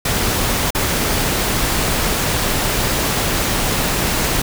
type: noise with dropouts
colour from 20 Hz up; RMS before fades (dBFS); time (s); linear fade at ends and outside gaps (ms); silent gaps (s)
pink; -18; 0.05-4.42; 5; 0.706-0.748
effects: none